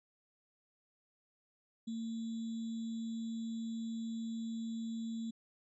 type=tone with sample-and-hold; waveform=sine; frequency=226.7 Hz; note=A#3; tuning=48 cents flat; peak=-37 dBFS; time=1.87-5.31 s; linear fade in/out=10 ms; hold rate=3675 Hz; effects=resampled to 22050 Hz